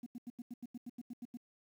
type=tone bursts; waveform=sine; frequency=241.2 Hz; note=B3; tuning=41 cents flat; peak=-40 dBFS; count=12; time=0.03-1.372 s; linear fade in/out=5 ms; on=33 ms; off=86 ms; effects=tanh soft clip ceiling -39 dBFS + 11-bit

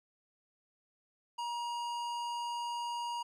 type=tone with hard clipping; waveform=triangle; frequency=950 Hz; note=A#5; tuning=33 cents sharp; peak=-37 dBFS; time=1.38-3.23 s; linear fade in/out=10 ms; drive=18 dB; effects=none

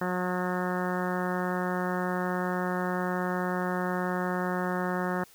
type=harmonic tone; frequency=181.1 Hz; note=F#3; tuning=37 cents flat; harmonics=1 / 2 / 3 / 4 / 5 / 6 / 7 / 8 / 9 / 10; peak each=-31 / -34 / -36 / -37 / -38 / -39 / -39 / -40 / -41 / -41 dBFS; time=0.01-5.24 s; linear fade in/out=5 ms; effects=white hiss -56 dBFS RMS until 5.34 s

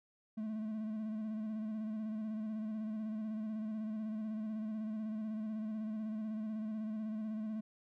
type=tone with vibrato; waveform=triangle; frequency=216.8 Hz; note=A3; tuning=25 cents flat; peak=-35 dBFS; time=0.37-7.61 s; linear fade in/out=10 ms; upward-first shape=square; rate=16 Hz; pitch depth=30 cents each way; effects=none

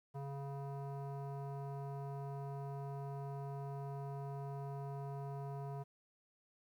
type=tone with low-pass filter; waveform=square; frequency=139.3 Hz; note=C#3; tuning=9 cents sharp; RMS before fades=-44 dBFS; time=0.14-5.84 s; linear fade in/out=20 ms; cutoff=890 Hz; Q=2.3; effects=12-bit

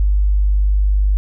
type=tone; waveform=sine; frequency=49.89 Hz; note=G1; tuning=31 cents sharp; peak=-11 dBFS; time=0-1.17 s; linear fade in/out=0 ms; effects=none

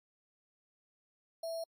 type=tone with sample-and-hold; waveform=sine; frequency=659.3 Hz; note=E5; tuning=in tune; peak=-36 dBFS; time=1.43-1.64 s; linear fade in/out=5 ms; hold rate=4900 Hz; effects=AAC 64 kbps

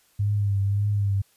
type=tone with vibrato; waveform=sine; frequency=101 Hz; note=G#2; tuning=48 cents flat; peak=-20 dBFS; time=0.19-1.22 s; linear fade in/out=10 ms; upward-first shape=triangle; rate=1.8 Hz; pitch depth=49 cents each way; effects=white hiss -62 dBFS RMS until 1.36 s + resampled to 32000 Hz

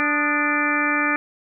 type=harmonic tone with a mistuned harmonic; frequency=293.7 Hz; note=D4; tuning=in tune; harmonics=1 / 2 / 3 / 4 / 5 / 6 / 7 / 8; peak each=-25 / -32 / -31 / -25 / -27 / -24 / -29 / -25 dBFS; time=0-1.16 s; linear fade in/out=0 ms; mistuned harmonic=4; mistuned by=+76 cents; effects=none

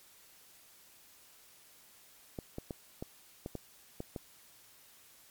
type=clicks; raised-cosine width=2 ms; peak=-25 dBFS; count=8; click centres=2.388 / 2.584 / 2.708 / 3.025 / 3.461 / 3.553 / 4.004 / 4.162 s; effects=white hiss -60 dBFS RMS until 5.3 s + MP3 96 kbps

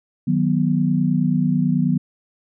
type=chord; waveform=sine; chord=B major; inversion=first; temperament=equal with one note detuned; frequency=155.56 / 185 / 245.5 Hz; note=D#3 / F#3 / B3; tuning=0 / 0 / -10 cents; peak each=-20 dBFS; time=0.27-1.98 s; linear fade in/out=10 ms; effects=none

